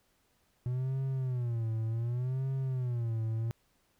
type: tone with vibrato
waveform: triangle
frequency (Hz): 122.3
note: B2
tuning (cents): -16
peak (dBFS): -28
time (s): 0.66-3.51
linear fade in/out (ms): 0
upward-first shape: sine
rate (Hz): 0.67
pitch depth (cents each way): 160
effects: pink hiss -72 dBFS RMS until 3.99 s